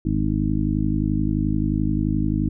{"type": "harmonic tone with a mistuned harmonic", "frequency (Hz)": 51.5, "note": "G#1", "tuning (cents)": -14, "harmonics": [1, 2, 3, 4, 5, 6], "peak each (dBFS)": [-26, -26, -26, -26, -26, -26], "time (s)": [0.05, 2.49], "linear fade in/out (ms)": 5, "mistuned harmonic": 1, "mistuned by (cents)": -140, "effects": []}